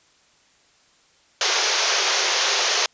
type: band-pass noise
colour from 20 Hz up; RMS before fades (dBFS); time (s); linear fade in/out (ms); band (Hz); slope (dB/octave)
white; -21; 1.41-2.86; 2; 360 to 6600; 96
effects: white hiss -58 dBFS RMS until 2.93 s + resampled to 16000 Hz